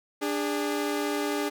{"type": "tone pair together", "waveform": "sawtooth", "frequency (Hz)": [293.6, 408.7], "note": ["D4", "G#4"], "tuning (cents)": [0, -28], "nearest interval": "tritone", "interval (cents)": 572, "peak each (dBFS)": [-25, -26], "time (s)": [0.21, 1.5], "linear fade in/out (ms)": 20, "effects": []}